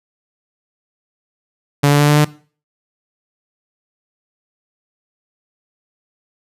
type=tone with pitch steps; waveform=sawtooth; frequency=143.5 / 145 / 146.52 / 148.05 / 149.59 Hz; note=D3 / D3 / D3 / D3 / D3; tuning=-40 / -22 / -4 / +14 / +32 cents; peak=-5 dBFS; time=1.83-2.25 s; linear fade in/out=10 ms; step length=84 ms; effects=noise-tail reverb RT60 0.4 s tail -19 dB re dry + resampled to 32000 Hz